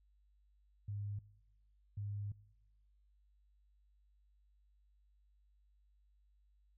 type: tone bursts at uneven times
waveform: sine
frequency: 102.1 Hz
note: G#2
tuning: 29 cents flat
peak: -39 dBFS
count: 2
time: 0.88-1.19 / 1.97-2.32 s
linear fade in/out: 5 ms
effects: noise-tail reverb RT60 1.0 s tail -23 dB re dry + added 50 Hz sine -68 dBFS peak until 6.77 s